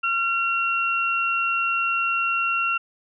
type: tone pair together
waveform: sine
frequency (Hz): 1370 / 2740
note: F6 / F7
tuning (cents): -34 / -34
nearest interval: octave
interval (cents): 1200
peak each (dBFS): -23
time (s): 0.03-2.78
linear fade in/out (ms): 10
effects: none